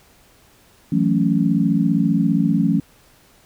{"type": "chord", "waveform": "sine", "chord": "F# minor seventh", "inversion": "third", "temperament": "equal", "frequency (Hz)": [164.81, 185, 220, 277.2], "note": ["E3", "F#3", "A3", "C#4"], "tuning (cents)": [0, 0, 0, 0], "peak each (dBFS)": -20, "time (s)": [0.92, 2.8], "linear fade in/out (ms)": 5, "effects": ["pink hiss -53 dBFS RMS until 3.45 s"]}